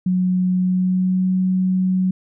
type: tone with pitch glide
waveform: sine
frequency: 183.1 to 185.76 Hz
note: F#3 to F#3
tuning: -18 to +7 cents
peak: -15 dBFS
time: 0.06-2.11 s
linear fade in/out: 5 ms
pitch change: +25 cents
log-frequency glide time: 0.56-1.3 s
effects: none